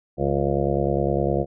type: harmonic tone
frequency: 69.9 Hz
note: C#2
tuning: 15 cents sharp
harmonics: 1 / 2 / 3 / 5 / 6 / 7 / 8 / 9 / 10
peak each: -29 / -26 / -29 / -26 / -31 / -27 / -28 / -31 / -30 dBFS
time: 0.17-1.46 s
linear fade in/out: 50 ms
effects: none